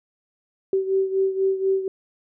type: beating tone pair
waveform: sine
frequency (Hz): 383.7 / 387.8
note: G4 / G4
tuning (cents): -37 / -19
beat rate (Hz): 4.1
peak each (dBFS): -20 / -25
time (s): 0.73-1.88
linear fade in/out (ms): 2
effects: none